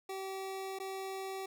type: tone with dropouts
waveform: 25% pulse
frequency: 384.3 Hz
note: G4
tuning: 34 cents flat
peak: -35 dBFS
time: 0.09-1.46 s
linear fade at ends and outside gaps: 5 ms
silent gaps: 0.788-0.799 s
effects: none